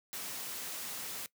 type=noise; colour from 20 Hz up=white; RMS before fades=-41 dBFS; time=0.13-1.26 s; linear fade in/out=0 ms; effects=noise-tail reverb RT60 0.1 s tail -20 dB re dry + high-pass 100 Hz 12 dB/octave